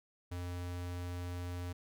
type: tone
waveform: square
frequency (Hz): 88.6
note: F2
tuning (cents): +25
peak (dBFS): -39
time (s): 0.31-1.73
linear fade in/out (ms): 10
effects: none